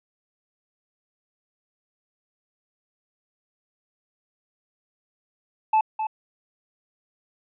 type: tone with echo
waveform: triangle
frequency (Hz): 871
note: A5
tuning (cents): -18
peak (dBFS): -14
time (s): 5.73-5.81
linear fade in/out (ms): 5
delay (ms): 260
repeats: 1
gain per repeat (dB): -8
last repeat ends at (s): 6.07
effects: resampled to 8000 Hz